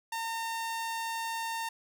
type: tone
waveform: sawtooth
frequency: 911 Hz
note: A#5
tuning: 40 cents flat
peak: -29 dBFS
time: 0.12-1.69 s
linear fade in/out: 5 ms
effects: none